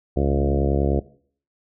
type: harmonic tone with a mistuned harmonic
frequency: 69.9 Hz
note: C#2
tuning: 15 cents sharp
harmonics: 1 / 2 / 3 / 4 / 5 / 6 / 7 / 8 / 9 / 10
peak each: -22 / -25 / -27 / -28 / -26 / -28 / -30 / -31 / -34 / -34 dBFS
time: 0.16-1 s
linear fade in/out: 10 ms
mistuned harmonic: 2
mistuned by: -19 cents
effects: noise-tail reverb RT60 0.5 s tail -18 dB re dry